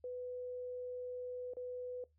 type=tone with dropouts; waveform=sine; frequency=497.5 Hz; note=B4; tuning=13 cents sharp; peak=-40 dBFS; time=0.04-2.04 s; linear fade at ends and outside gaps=2 ms; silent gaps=1.536-1.568 s; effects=noise-tail reverb RT60 0.2 s tail -22 dB re dry + added 76 Hz sine -70 dBFS peak until 2.18 s